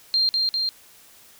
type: tone with echo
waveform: sine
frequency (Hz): 4186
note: C8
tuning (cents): 0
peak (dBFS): -17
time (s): 0.14-0.29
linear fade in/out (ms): 0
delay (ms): 200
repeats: 2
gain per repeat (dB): -2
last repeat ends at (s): 0.69
effects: white hiss -51 dBFS RMS until 1.39 s